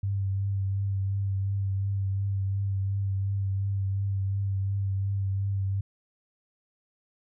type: tone with vibrato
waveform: sine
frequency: 98 Hz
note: G2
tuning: in tune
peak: -25 dBFS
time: 0.03-5.81 s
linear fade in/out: 5 ms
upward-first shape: triangle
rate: 2.8 Hz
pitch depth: 27 cents each way
effects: none